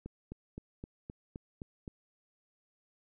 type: click train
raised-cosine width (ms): 3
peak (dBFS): -29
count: 8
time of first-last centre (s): 0.06-1.878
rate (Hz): 3.85
effects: none